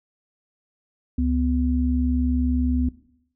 sine tone pair together, 70.03 / 250 Hz, C#2 / B3, +18 / +21 cents, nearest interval octave + minor seventh, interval 2203 cents, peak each -22 dBFS, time 1.18-2.89 s, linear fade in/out 5 ms, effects noise-tail reverb RT60 0.7 s tail -17 dB re dry

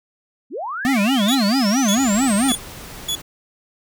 sine linear sweep, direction up, 197.5 to 9430 Hz, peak -24 dBFS, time 0.5-2.59 s, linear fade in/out 50 ms
square tone with vibrato, 233.1 Hz, A#3, in tune, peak -16 dBFS, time 0.85-2.52 s, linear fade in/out 0 ms, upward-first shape sine, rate 4.5 Hz, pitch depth 290 cents each way
sawtooth tone bursts, 3402 Hz, G#7, 41 cents sharp, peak -17 dBFS, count 4, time 1.28-3.154 s, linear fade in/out 5 ms, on 71 ms, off 530 ms
pink noise, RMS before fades -36 dBFS, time 1.96-3.22 s, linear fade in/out 10 ms
effects none

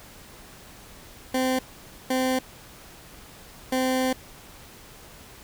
20% pulse tone bursts at uneven times, 258.5 Hz, C4, 21 cents flat, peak -17 dBFS, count 3, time 1.34-1.59 / 2.1-2.39 / 3.72-4.13 s, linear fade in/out 5 ms, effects pink hiss -47 dBFS RMS until 5.43 s

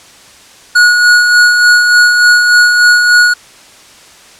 square tone with tremolo, 1453 Hz, F#6, 32 cents flat, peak -3 dBFS, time 0.75-3.34 s, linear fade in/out 10 ms, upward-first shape sine, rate 3.4 Hz, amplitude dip 40%, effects white hiss -38 dBFS RMS until 4.39 s + low-pass 8000 Hz 12 dB/octave

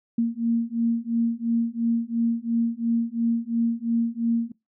sine beating tone pair, 230.3 / 233.2 Hz, A#3 / A#3, -21 / +1 cents, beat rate 2.9 Hz, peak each -24 / -24 dBFS, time 0.18-4.52 s, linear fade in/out 5 ms, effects noise-tail reverb RT60 0.2 s tail -22 dB re dry

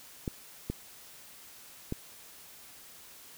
clicks, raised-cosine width 3 ms, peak -19 dBFS, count 3, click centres 0.278 / 0.7 / 1.924 s, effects white hiss -52 dBFS RMS until 3.37 s

